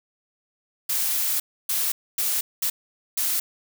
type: noise bursts at uneven times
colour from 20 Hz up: blue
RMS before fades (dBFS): -24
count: 5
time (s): 0.89-1.4 / 1.69-1.92 / 2.18-2.41 / 2.62-2.7 / 3.17-3.4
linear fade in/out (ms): 5
effects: none